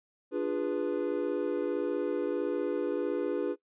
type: chord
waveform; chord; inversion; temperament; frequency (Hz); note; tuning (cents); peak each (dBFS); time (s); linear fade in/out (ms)
triangle; D diminished seventh; none; equal with one note detuned; 293.7 / 349.2 / 410.8 / 493.9; D4 / F4 / Ab4 / Cb5; 0 / 0 / -19 / 0; -32; 0.31-3.56; 50
effects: noise-tail reverb RT60 0.1 s tail -20 dB re dry + resampled to 8000 Hz